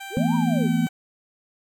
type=tone with pitch glide; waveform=15% pulse; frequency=784 to 764.3 Hz; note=G5 to G5; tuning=0 to -44 cents; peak=-28 dBFS; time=0-0.89 s; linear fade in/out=10 ms; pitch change=-44 cents; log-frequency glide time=0.52-0.77 s
type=linear two-way sweep; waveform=sine; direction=up then down; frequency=327.6 to 982 to 330.4 Hz; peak=-28 dBFS; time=0.1-0.7 s; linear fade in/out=50 ms; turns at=0.35 s
type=chord; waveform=sine; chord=E suspended fourth; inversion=none; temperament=equal with one note detuned; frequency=164.81 / 224.5 / 246.9 Hz; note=E3 / A3 / B3; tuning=0 / +35 / 0 cents; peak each=-23 dBFS; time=0.17-0.87 s; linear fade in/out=0 ms
effects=none